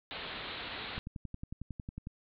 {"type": "low-pass noise", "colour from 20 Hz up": "white", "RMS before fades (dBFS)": -42, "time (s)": [0.11, 0.99], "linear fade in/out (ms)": 0, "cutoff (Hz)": 4200, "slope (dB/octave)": 96}
{"type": "click train", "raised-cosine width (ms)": 5, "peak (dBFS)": -28, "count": 13, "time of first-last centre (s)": [0.98, 2.071], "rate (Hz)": 11}
{"effects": []}